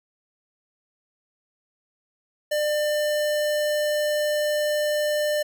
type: tone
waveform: square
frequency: 598 Hz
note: D5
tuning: 31 cents sharp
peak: -22 dBFS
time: 2.51-5.43 s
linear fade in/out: 10 ms
effects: none